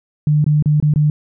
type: tone with dropouts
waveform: sine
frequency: 150 Hz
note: D3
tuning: 37 cents sharp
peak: -10 dBFS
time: 0.27-1.1 s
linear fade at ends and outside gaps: 2 ms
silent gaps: 0.443-0.464 / 0.625-0.658 / 0.801-0.825 / 0.938-0.959 s
effects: none